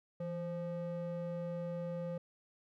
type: ring-modulated tone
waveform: triangle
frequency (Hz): 345.2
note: F4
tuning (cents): -20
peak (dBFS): -32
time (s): 0.2-2.18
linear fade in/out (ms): 5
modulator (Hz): 178
effects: none